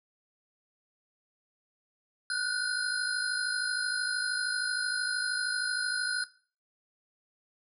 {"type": "tone cluster", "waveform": "sine", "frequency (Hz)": [1460, 1513, 4176, 4979, 9850], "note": ["F#6", "F#6", "C8", "D#8", "D#9"], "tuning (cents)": [-24, 38, -4, 0, -19], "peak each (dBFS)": [-34, -34, -36, -39, -39], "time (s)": [2.3, 6.24], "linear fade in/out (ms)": 2, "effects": ["noise-tail reverb RT60 0.4 s tail -17 dB re dry"]}